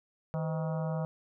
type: harmonic tone with a mistuned harmonic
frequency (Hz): 158.5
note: D#3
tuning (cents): +32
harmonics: 1 / 3 / 4 / 5 / 6 / 7 / 8 / 9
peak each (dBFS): -31 / -40 / -39 / -45 / -47 / -50 / -50 / -55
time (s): 0.34-1.05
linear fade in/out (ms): 0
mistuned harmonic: 3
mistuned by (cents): +120
effects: none